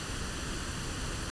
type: noise with comb filter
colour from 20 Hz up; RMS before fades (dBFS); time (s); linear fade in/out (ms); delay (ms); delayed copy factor
pink; -36; 0-1.3; 0; 0.67; +0.5
effects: resampled to 22050 Hz